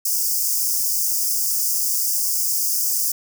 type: high-pass noise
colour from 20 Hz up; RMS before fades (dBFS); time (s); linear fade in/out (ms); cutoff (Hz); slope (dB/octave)
white; -21; 0.05-3.12; 5; 4900; 96
effects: none